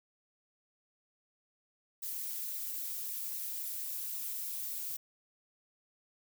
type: noise with flanger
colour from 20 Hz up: violet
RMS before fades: -39 dBFS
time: 2.02-4.97 s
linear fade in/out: 10 ms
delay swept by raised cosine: 0.61 to 5.81 ms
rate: 3.7 Hz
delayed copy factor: -0.9
effects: none